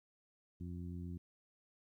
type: harmonic tone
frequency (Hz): 87.7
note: F2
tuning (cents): +8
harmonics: 1 / 2 / 3 / 4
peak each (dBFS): -44 / -46 / -51 / -57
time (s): 0.6-1.18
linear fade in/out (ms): 10
effects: 13-bit